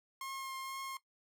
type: tone with vibrato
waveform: sawtooth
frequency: 1070 Hz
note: C6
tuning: 38 cents sharp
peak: -37 dBFS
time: 0.21-0.97 s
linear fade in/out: 2 ms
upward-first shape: triangle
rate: 2.1 Hz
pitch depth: 15 cents each way
effects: noise-tail reverb RT60 0.1 s tail -17 dB re dry